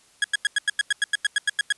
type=tone bursts; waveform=30% pulse; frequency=1661.2 Hz; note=G#6; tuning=in tune; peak=-15 dBFS; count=14; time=0.22-1.724 s; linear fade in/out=2 ms; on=22 ms; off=92 ms; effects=white hiss -57 dBFS RMS until 1.77 s + resampled to 24000 Hz